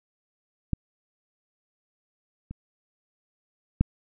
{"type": "clicks", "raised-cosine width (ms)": 5, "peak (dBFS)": [-12, -24, -7], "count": 3, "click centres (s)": [0.733, 2.51, 3.81], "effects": []}